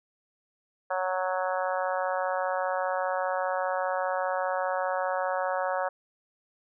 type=harmonic tone; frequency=185 Hz; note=F#3; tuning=in tune; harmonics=3 / 4 / 5 / 6 / 7 / 8 / 9; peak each=-30 / -32 / -34 / -36 / -37 / -38 / -39 dBFS; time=0.9-5.89 s; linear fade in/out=10 ms; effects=none